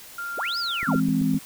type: tone with pitch glide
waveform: sine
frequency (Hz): 1394 to 1382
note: F6 to F6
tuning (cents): -4 to -19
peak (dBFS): -29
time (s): 0.18-1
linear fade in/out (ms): 5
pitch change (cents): -15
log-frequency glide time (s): 0.29-0.83
type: linear two-way sweep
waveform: sine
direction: up then down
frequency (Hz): 152.8 to 5170 to 152.8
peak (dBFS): -26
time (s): 0.37-0.97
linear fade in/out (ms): 20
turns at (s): 0.58
type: click train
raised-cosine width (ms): 3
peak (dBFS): -24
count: 5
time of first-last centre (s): 0.83-1.343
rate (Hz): 7.8
type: chord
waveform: sine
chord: E augmented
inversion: none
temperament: equal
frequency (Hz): 164.81 / 207.7 / 261.6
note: E3 / G#3 / B#3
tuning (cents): 0 / 0 / 0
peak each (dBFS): -25 / -25 / -22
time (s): 0.87-1.39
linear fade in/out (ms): 20
effects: white hiss -44 dBFS RMS until 1.45 s